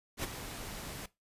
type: noise with ADSR envelope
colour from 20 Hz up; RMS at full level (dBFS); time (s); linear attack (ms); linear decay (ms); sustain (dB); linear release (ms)
pink; -34; 0.17-1.06; 70; 13; -9; 5
effects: noise-tail reverb RT60 0.2 s tail -19 dB re dry + resampled to 32000 Hz